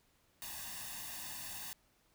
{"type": "noise with comb filter", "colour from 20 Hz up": "white", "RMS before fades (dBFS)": -45, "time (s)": [0.42, 1.73], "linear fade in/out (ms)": 0, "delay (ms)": 1.1, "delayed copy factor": 0.8, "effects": ["pink hiss -72 dBFS RMS until 2.14 s"]}